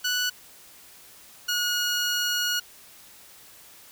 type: tone pair in turn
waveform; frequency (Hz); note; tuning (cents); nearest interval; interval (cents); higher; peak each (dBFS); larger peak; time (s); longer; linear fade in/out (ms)
15% pulse; 1480 / 1446.2; F#6 / F#6; 0 / -40; unison; 40; first; -17; neither; 0.04-0.3 / 1.48-2.6; second; 10
effects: white hiss -50 dBFS RMS until 3.91 s